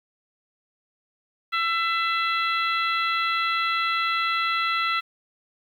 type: harmonic tone with a mistuned harmonic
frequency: 670 Hz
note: E5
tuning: 28 cents sharp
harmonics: 2 / 3 / 4 / 5 / 6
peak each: -24 / -28 / -30 / -32 / -34 dBFS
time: 1.52-5.01 s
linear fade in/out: 20 ms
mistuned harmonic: 4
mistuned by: -16 cents
effects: 9-bit